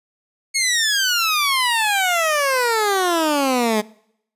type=exponential sweep; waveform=15% pulse; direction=down; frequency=2204 to 207.7 Hz; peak=-10 dBFS; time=0.54-3.82 s; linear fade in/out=20 ms; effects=noise-tail reverb RT60 0.7 s tail -23 dB re dry + resampled to 32000 Hz